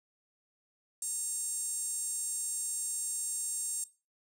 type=tone with high-pass filter; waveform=5% pulse; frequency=924 Hz; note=A#5; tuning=16 cents flat; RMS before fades=-36 dBFS; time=1.02-3.84 s; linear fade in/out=2 ms; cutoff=8100 Hz; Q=5.7; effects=noise-tail reverb RT60 0.3 s tail -18 dB re dry